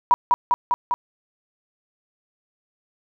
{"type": "tone with echo", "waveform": "sine", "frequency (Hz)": 970, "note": "B5", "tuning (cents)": -31, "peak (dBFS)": -10, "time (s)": [0.11, 0.14], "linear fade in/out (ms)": 0, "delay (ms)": 200, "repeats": 4, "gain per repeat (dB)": -2, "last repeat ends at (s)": 0.94, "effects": []}